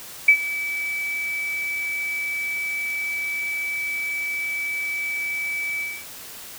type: tone with ADSR envelope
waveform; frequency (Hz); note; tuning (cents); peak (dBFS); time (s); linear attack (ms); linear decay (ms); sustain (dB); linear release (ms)
sine; 2300; D7; -37; -7; 0.28-6.05; 6; 77; -17; 250
effects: white hiss -39 dBFS RMS until 6.58 s